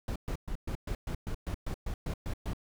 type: noise bursts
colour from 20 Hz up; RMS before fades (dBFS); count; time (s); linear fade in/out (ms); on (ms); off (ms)
brown; -34; 13; 0.08-2.534; 2; 78; 120
effects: none